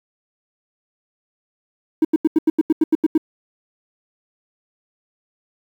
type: tone bursts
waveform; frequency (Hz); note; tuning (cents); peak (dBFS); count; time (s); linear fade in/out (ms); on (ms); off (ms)
triangle; 316.3; D#4; +29; -7; 11; 2.02-3.178; 5; 28; 85
effects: tanh soft clip ceiling -7 dBFS + 8-bit